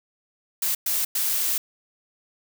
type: noise bursts at uneven times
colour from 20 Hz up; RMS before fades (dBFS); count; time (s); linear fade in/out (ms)
blue; -24; 3; 0.62-0.75 / 0.86-1.05 / 1.15-1.58; 5
effects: none